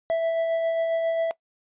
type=tone with tremolo; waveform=triangle; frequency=659.3 Hz; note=E5; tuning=in tune; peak=-18 dBFS; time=0.1-1.31 s; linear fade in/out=0 ms; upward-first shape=sine; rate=7.4 Hz; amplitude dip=25%; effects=noise-tail reverb RT60 0.1 s tail -20 dB re dry + resampled to 8000 Hz